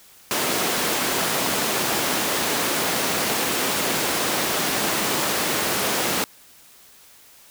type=high-pass noise; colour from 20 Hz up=pink; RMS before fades=-23 dBFS; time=0.31-6.24 s; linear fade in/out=0 ms; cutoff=240 Hz; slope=12 dB/octave; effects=white hiss -50 dBFS RMS until 7.5 s